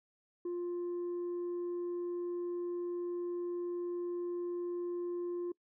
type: tone with tanh clipping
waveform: sine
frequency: 350.6 Hz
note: F4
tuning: 7 cents sharp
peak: -35 dBFS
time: 0.45-5.52 s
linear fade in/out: 5 ms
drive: 1 dB
effects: noise-tail reverb RT60 0.1 s tail -23 dB re dry